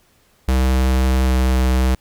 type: tone with pitch glide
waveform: square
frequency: 64.7 to 64.1 Hz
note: C2 to C2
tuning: -19 to -35 cents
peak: -14 dBFS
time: 0.48-1.95 s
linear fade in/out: 5 ms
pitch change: -16 cents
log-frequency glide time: 1.24-1.36 s
effects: pink hiss -57 dBFS RMS until 2 s